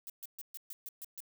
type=noise bursts; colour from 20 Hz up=violet; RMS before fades=-44 dBFS; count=8; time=0.07-1.204 s; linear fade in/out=0 ms; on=28 ms; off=130 ms; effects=none